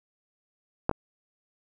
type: clicks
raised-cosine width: 1 ms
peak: -9 / -15 dBFS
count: 2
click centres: 0.894 / 0.913 s
effects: none